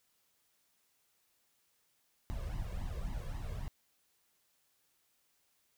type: noise with flanger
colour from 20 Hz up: brown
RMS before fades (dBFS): -39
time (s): 2.3-3.68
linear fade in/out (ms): 0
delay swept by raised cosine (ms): 1 to 1.87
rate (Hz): 3.7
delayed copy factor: +0.95
effects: white hiss -75 dBFS RMS until 5.77 s